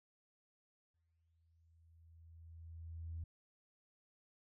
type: tone with exponential growth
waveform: sine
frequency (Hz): 82.41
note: E2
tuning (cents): 0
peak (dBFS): -40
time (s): 0.94-3.24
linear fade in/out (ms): 5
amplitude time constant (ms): 500
effects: tanh soft clip ceiling -36 dBFS